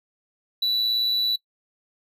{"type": "tone with amplitude modulation", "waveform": "triangle", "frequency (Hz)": 3951, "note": "B7", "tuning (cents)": 0, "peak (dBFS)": -17, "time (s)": [0.62, 1.36], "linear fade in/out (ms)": 5, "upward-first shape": "sine", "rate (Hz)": 118, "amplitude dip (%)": 35, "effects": ["noise-tail reverb RT60 0.1 s tail -22 dB re dry"]}